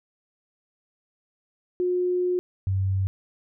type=tone pair in turn; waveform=sine; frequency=360 / 95.9 Hz; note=F#4 / G2; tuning=-47 / -37 cents; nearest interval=octave + major seventh; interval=2290 cents; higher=first; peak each=-21 dBFS; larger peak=neither; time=1.8-2.39 / 2.67-3.07 s; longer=first; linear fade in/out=0 ms; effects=none